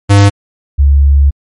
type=tone pair in turn; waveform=square / sine; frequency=100.5 / 70.21 Hz; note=G2 / C#2; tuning=+44 / +23 cents; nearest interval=tritone; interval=621 cents; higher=first; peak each=-3 dBFS; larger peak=neither; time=0.09-0.3 / 0.78-1.31 s; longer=second; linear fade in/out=20 ms; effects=MP3 48 kbps